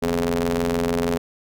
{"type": "ring-modulated tone", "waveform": "sawtooth", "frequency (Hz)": 86.4, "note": "F2", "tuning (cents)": -18, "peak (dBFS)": -13, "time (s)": [0.02, 1.18], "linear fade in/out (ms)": 10, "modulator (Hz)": 335, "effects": []}